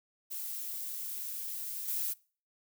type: noise with level steps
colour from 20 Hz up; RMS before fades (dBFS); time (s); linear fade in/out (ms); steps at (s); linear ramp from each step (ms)
violet; -39 / -34; 0.3-2.14; 20; 1.88; 2
effects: noise-tail reverb RT60 0.4 s tail -23 dB re dry